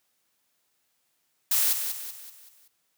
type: noise with echo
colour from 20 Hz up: blue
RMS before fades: -23 dBFS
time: 1.51-1.73 s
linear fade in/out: 5 ms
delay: 190 ms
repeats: 5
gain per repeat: -7 dB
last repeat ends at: 2.68 s
effects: white hiss -73 dBFS RMS until 2.97 s + high-pass 100 Hz 12 dB/octave